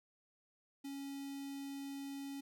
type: tone with notch filter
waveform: square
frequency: 277.2 Hz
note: C#4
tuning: in tune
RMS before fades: -45 dBFS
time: 0.84-2.41 s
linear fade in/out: 10 ms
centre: 1200 Hz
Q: 0.74
effects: none